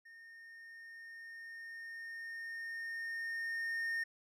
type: tone with level ramp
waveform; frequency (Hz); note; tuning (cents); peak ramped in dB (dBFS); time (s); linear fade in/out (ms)
triangle; 1832; A#6; -31; -52 to -32; 0.05-4.04; 10
effects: none